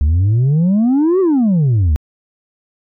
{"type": "exponential two-way sweep", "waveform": "sine", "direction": "up then down", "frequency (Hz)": [69.7, 392, 69.7], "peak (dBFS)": -7, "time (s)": [0.01, 1.96], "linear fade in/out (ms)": 0, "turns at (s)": 1.2, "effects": ["tanh soft clip ceiling -9 dBFS"]}